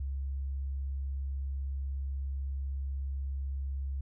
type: tone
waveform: sine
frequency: 68.1 Hz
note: C#2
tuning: 30 cents flat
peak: -32 dBFS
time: 0-4.01 s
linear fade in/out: 5 ms
effects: none